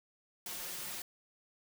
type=noise with comb filter; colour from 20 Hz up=white; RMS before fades=-42 dBFS; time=0.46-1.02 s; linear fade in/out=2 ms; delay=5.6 ms; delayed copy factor=+0.95; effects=none